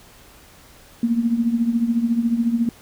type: tone with tremolo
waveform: sine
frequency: 233.1 Hz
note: A#3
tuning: in tune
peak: -13 dBFS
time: 1.03-2.69 s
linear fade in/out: 2 ms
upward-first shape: triangle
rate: 14 Hz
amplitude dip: 80%
effects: pink hiss -48 dBFS RMS until 2.81 s